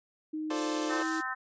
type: tone with pitch glide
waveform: sine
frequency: 310.1 to 321.2 Hz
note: D#4 to E4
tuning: -6 to -45 cents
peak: -32 dBFS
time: 0.33-1.21 s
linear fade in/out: 10 ms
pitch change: +61 cents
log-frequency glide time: 0.88-0.97 s
type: chord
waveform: 25% pulse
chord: D minor seventh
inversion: first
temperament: equal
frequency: 349.2 / 440 / 523.3 / 587.3 Hz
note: F4 / A4 / C5 / D5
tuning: 0 / 0 / 0 / 0 cents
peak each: -35 dBFS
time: 0.5-1.03 s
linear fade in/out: 5 ms
type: high-pass noise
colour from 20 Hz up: white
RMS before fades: -40 dBFS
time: 0.52-1.23 s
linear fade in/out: 50 ms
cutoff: 2900 Hz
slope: 24 dB/octave
type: harmonic tone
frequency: 258.2 Hz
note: C4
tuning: 23 cents flat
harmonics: 3 / 4 / 5 / 6 / 7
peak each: -42 / -39 / -37 / -38 / -37 dBFS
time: 0.89-1.35 s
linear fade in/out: 20 ms
effects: resampled to 16000 Hz